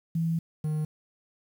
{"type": "tone pair in turn", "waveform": ["sine", "triangle"], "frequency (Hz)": [164.81, 153.71], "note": ["E3", "D#3"], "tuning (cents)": [0, -21], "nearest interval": "minor second", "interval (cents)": 121, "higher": "first", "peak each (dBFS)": -24, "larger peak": "neither", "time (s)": [[0.15, 0.39], [0.64, 0.85]], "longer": "first", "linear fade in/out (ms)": 5, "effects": ["9-bit"]}